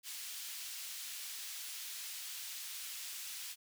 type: high-pass noise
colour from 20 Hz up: pink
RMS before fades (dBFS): -45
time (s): 0.03-3.56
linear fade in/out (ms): 50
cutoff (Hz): 3100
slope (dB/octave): 12
effects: none